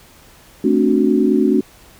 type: chord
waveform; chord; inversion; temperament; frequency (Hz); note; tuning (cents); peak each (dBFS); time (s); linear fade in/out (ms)
sine; D dominant seventh; second; equal with one note detuned; 220 / 264.2 / 293.7 / 370; A3 / C4 / D4 / F#4; 0 / +17 / 0 / 0; -17; 0.64-1.61; 5
effects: pink hiss -46 dBFS RMS until 1.99 s